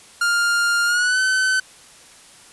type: tone with pitch glide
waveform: 45% pulse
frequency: 1404 to 1522.3 Hz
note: F6 to F#6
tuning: +9 to +49 cents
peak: -16 dBFS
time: 0.21-1.6 s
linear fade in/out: 5 ms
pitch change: +140 cents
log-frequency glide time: 0.85-1.2 s
effects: white hiss -46 dBFS RMS until 2.52 s + resampled to 24000 Hz